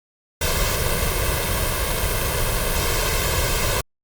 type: noise with comb filter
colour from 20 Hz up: pink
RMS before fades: -21 dBFS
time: 0.41-3.81 s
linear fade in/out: 5 ms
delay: 1.9 ms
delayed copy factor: +0.75
effects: Opus 48 kbps